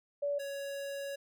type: tone pair in turn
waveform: sine / square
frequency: 573 / 558.3 Hz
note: D5 / C#5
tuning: -43 / +12 cents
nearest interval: unison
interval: 45 cents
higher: first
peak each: -30 / -38 dBFS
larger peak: first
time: 0.22-0.39 / 0.39-1.16 s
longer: second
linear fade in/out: 10 ms
effects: none